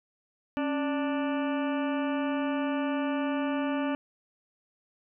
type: harmonic tone with a mistuned harmonic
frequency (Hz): 293.7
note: D4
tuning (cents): 0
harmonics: 1 / 2 / 3 / 4 / 5 / 6 / 8 / 9 / 10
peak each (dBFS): -28 / -34 / -38 / -40 / -42 / -44 / -46 / -47 / -48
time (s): 0.57-3.95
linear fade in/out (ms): 0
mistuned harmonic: 1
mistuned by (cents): -110
effects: none